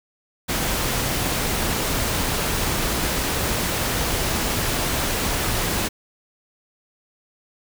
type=noise; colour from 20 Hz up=pink; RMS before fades=-23 dBFS; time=0.48-5.89 s; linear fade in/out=20 ms; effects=none